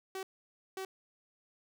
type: tone bursts at uneven times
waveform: sawtooth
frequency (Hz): 381.1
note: G4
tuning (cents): -49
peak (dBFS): -34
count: 2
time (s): 0.15-0.23 / 0.77-0.85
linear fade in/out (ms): 2
effects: none